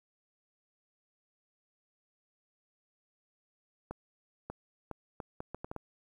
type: accelerating click train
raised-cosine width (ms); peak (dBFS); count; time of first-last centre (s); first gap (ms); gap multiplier
1; -25; 9; 3.91-5.763; 590; 0.7
effects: 10-bit